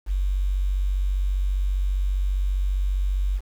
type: tone with quantisation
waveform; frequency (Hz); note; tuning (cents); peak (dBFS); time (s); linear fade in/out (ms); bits
sine; 47.49; F#1; +46; -20; 0.06-3.41; 50; 8
effects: none